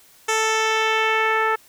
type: tone with low-pass filter sweep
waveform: 10% pulse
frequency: 440.9 Hz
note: A4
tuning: 4 cents sharp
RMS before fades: -20 dBFS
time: 0.28-1.56 s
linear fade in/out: 10 ms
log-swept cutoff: 8400 to 1500 Hz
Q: 1.4
effects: white hiss -52 dBFS RMS until 1.68 s